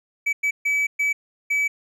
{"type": "tone bursts at uneven times", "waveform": "triangle", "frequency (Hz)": 2291, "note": "D7", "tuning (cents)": -44, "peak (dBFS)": -17, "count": 5, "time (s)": [[0.26, 0.33], [0.43, 0.51], [0.65, 0.87], [0.99, 1.13], [1.5, 1.68]], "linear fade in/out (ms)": 10, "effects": []}